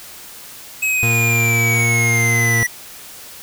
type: linear sweep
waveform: square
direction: down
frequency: 2566 to 1942 Hz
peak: -16 dBFS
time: 0.82-2.67 s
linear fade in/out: 10 ms
type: tone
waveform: 40% pulse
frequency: 116.54 Hz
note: A#2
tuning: in tune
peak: -16 dBFS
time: 1.03-2.63 s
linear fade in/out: 0 ms
effects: white hiss -37 dBFS RMS until 3.42 s